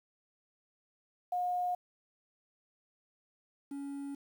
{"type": "tone pair in turn", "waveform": ["sine", "triangle"], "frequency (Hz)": [718, 280], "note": ["F5", "C#4"], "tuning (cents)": [48, 18], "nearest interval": "octave + major third", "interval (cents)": 1630, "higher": "first", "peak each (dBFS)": [-30, -36], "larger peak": "first", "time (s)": [[1.32, 1.75], [3.71, 4.15]], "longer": "second", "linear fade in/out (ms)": 5, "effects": ["10-bit"]}